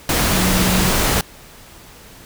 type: tone in noise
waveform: sine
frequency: 185 Hz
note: F#3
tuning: in tune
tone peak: -18 dBFS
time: 0.33-0.91 s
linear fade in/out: 2 ms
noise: pink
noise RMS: -17 dBFS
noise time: 0.09-1.21 s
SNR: -4 dB
effects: pink hiss -42 dBFS RMS until 2.25 s